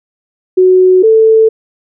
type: tone pair in turn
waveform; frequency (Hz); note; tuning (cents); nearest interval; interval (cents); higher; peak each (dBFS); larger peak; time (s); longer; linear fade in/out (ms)
sine; 370 / 442.9; F#4 / A4; 0 / +11; minor third; 311; second; -3; neither; 0.57-1.03 / 1.03-1.49; neither; 10
effects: none